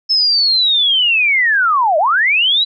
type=linear two-way sweep; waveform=sine; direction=down then up; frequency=5274 to 587.3 to 4007 Hz; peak=-10 dBFS; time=0.09-2.65 s; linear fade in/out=20 ms; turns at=1.98 s; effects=none